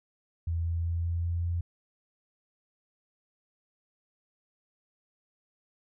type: tone with pitch steps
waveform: sine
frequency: 83.5 / 83.98 / 84.47 / 84.96 / 85.45 / 85.95 Hz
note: E2 / E2 / E2 / F2 / F2 / F2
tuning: +23 / +33 / +43 / -47 / -37 / -27 cents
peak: -27 dBFS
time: 0.47-1.61 s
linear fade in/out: 5 ms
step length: 190 ms
effects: none